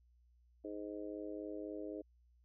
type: harmonic tone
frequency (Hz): 103.83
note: G#2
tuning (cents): 0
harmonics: 3 / 4 / 5 / 6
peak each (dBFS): -45 / -47 / -49 / -51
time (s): 0.64-2.02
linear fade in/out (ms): 10
effects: added 60 Hz sine -66 dBFS peak until 2.44 s